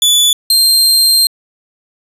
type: tone pair in turn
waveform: sawtooth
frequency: 3462 / 4175 Hz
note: A7 / C8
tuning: -29 / -5 cents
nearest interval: minor third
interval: 324 cents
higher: second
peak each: -4 dBFS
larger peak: neither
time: 0.02-0.33 / 0.5-1.27 s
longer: second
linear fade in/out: 2 ms
effects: resampled to 32000 Hz + 7-bit